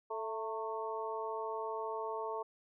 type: harmonic tone with a mistuned harmonic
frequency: 220 Hz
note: A3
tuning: in tune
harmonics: 2 / 3 / 4 / 5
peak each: -40 / -44 / -41 / -43 dBFS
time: 0.1-2.43 s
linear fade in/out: 10 ms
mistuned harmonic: 4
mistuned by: +46 cents
effects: none